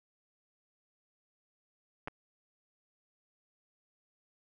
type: clicks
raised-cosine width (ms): 0.5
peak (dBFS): -23 / -26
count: 2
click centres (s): 2.075 / 2.082
effects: none